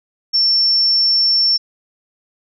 sine tone, 5420 Hz, E8, 47 cents sharp, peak -11 dBFS, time 0.33-1.58 s, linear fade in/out 20 ms, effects none

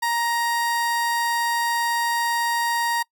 30% pulse tone, 938 Hz, A#5, 11 cents sharp, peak -18 dBFS, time 0.02-3.03 s, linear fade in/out 10 ms, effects noise-tail reverb RT60 0.1 s tail -25 dB re dry

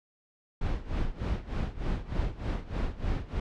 brown noise with tremolo, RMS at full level -28 dBFS, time 0.61-3.4 s, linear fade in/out 5 ms, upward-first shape sine, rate 3.3 Hz, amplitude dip 85%, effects low-pass 4000 Hz 12 dB/octave

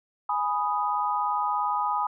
sine chord, G# minor, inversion none, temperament equal, 830.6 / 987.8 / 1244.5 Hz, G#5 / B5 / D#6, 0 / 0 / 0 cents, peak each -28 dBFS, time 0.29-2.07 s, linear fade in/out 5 ms, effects none

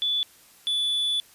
sine / triangle tone pair in turn, 3460 / 3460 Hz, A7 / A7, -30 / -30 cents, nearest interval unison, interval 0 cents, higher neither, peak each -22 / -21 dBFS, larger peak second, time 0.02-0.23 / 0.67-1.2 s, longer second, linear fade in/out 0 ms, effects white hiss -54 dBFS RMS until 1.34 s + resampled to 32000 Hz

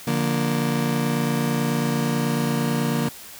35% pulse chord, Bb major, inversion first, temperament just, 145.68 / 174.81 / 233.1 Hz, D3 / F3 / Bb3, -14 / +2 / 0 cents, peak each -23 / -26 / -22 dBFS, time 0.07-3.09 s, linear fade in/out 5 ms, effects white hiss -41 dBFS RMS until 3.39 s

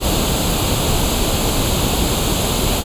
pink noise with comb filter, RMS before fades -17 dBFS, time 0-2.84 s, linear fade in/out 50 ms, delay 0.27 ms, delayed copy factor +0.65, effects resampled to 32000 Hz

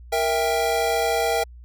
square chord, E diminished, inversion second, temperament equal with one note detuned, 466.2 / 659.3 / 793.6 Hz, Bb4 / E5 / G5, 0 / 0 / +21 cents, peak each -25 dBFS, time 0.12-1.44 s, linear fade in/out 10 ms, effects added 60 Hz sine -40 dBFS peak until 1.64 s

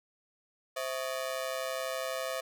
sawtooth ring-modulated tone, 590 Hz, D5, 8 cents sharp, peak -26 dBFS, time 0.76-2.41 s, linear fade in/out 10 ms, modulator 66 Hz, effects none

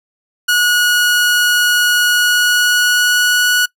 sawtooth tone with pitch glide, 1455 to 1468.5 Hz, F#6 to F#6, -29 to -13 cents, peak -7 dBFS, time 0.48-3.66 s, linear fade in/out 10 ms, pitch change +16 cents, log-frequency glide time 2.1-3.52 s, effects noise-tail reverb RT60 0.1 s tail -22 dB re dry

